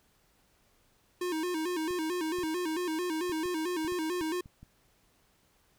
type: tone with vibrato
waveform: square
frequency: 336.5 Hz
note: E4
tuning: 36 cents sharp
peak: -31 dBFS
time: 1.21-4.41 s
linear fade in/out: 5 ms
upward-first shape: square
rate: 4.5 Hz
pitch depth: 110 cents each way
type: clicks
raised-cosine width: 5 ms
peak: -37 dBFS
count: 10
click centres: 1.908 / 2.386 / 2.437 / 3.296 / 3.457 / 3.848 / 3.922 / 4.212 / 4.459 / 4.63 s
effects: pink hiss -68 dBFS RMS until 5.78 s